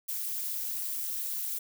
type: noise with amplitude modulation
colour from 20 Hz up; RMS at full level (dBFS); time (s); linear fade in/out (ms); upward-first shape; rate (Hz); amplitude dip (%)
violet; -30; 0.08-1.59; 10; sine; 217; 95
effects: none